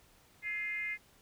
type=tone with frequency modulation; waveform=sine; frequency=2093 Hz; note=C7; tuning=in tune; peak=-34 dBFS; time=0.42-0.98 s; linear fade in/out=50 ms; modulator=390 Hz; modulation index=0.59; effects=pink hiss -64 dBFS RMS until 1.21 s